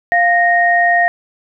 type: tone pair together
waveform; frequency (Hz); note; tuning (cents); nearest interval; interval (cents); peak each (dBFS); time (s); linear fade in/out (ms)
sine; 698.5 / 1859.4; F5 / A#6; 0 / -5; octave + perfect fourth; 1695; -12; 0.12-1.08; 0
effects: none